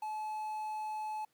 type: tone with quantisation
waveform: triangle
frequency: 860 Hz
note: A5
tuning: 40 cents flat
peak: -34 dBFS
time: 0.02-1.25 s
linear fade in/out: 5 ms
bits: 10
effects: pink hiss -75 dBFS RMS until 1.33 s + high-pass 150 Hz 12 dB/octave